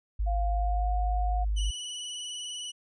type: tone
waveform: sine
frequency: 51.91 Hz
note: G#1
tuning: in tune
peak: -25 dBFS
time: 0.19-1.71 s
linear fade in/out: 10 ms
type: tone with pitch glide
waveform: sine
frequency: 698.5 to 720.6 Hz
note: F5 to F#5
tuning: 0 to -46 cents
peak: -31 dBFS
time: 0.26-1.45 s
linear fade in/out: 20 ms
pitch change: +54 cents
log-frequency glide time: 0.44-0.93 s
type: tone with vibrato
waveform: sawtooth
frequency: 2958 Hz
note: F#7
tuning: 1 cent flat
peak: -32 dBFS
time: 1.56-2.72 s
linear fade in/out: 20 ms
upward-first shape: sine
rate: 20 Hz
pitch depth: 38 cents each way
effects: resampled to 24000 Hz